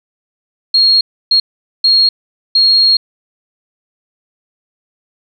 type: tone bursts at uneven times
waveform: sine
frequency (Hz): 4271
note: C8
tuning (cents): +35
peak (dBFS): -6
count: 4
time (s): 0.74-1.01 / 1.31-1.4 / 1.84-2.09 / 2.55-2.97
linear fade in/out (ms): 5
effects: none